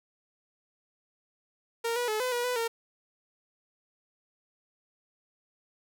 sawtooth tone with pitch steps, 463 / 486.3 / 430 / 505 / 483.1 / 497.1 / 459.4 Hz, A#4 / B4 / A4 / B4 / B4 / B4 / A#4, -12 / -27 / -40 / +39 / -38 / +11 / -25 cents, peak -24 dBFS, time 1.84-2.68 s, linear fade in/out 10 ms, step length 120 ms, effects none

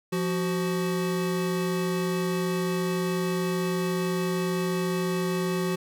square tone pair together, 174.61 / 373.4 Hz, F3 / F#4, 0 / +16 cents, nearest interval octave + minor second, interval 1316 cents, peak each -28 / -29 dBFS, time 0.12-5.76 s, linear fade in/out 10 ms, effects none

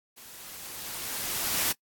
white noise with level ramp, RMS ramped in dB -48 to -26 dBFS, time 0.16-1.73 s, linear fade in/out 20 ms, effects noise-tail reverb RT60 0.1 s tail -25 dB re dry + AAC 64 kbps

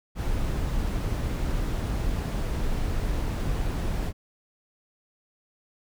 brown noise, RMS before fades -27 dBFS, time 0.15-4.13 s, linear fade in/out 50 ms, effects none

